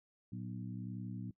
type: harmonic tone with a mistuned harmonic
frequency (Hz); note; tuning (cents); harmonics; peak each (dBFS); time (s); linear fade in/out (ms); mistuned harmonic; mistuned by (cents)
61.74; B1; 0; 2 / 3 / 4 / 5; -44 / -44 / -48 / -54; 0.32-1.31; 5; 2; -130
effects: noise-tail reverb RT60 0.1 s tail -22 dB re dry